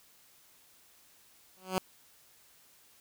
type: tone with exponential growth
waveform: 10% pulse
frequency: 186.7 Hz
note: F#3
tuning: 16 cents sharp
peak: -17 dBFS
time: 1.57-1.78 s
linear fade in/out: 0 ms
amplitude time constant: 44 ms
effects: white hiss -62 dBFS RMS until 3 s